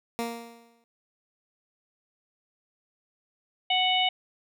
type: tone with exponential decay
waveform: 15% pulse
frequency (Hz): 233.1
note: A#3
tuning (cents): 0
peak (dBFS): -20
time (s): 0.19-0.84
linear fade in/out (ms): 0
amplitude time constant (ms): 140
type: harmonic tone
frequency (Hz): 740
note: F#5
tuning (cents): 0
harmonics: 1 / 3 / 4 / 5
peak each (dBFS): -26 / -29 / -25 / -31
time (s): 3.7-4.09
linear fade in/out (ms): 5
effects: none